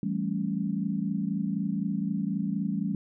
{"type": "chord", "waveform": "sine", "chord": "A dominant seventh", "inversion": "second", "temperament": "equal", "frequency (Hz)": [164.81, 196, 220, 277.2], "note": ["E3", "G3", "A3", "C#4"], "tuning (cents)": [0, 0, 0, 0], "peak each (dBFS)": [-34, -29, -33, -35], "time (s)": [0.03, 2.95], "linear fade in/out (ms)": 2, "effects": []}